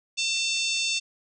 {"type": "harmonic tone with a mistuned harmonic", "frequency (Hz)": 895, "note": "A5", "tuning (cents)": 29, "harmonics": [3, 4, 5, 6, 7, 8, 9], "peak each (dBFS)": [-28, -30, -32, -34, -35, -36, -37], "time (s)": [0.17, 1], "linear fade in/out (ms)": 20, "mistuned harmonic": 8, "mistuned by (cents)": -78, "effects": []}